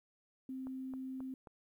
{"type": "tone", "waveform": "sine", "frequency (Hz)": 261.6, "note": "C4", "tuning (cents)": 0, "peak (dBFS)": -40, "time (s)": [0.49, 1.34], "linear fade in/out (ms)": 2}
{"type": "click train", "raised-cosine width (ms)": 1, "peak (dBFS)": -38, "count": 4, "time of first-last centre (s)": [0.67, 1.472], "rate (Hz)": 3.74}
{"effects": ["12-bit"]}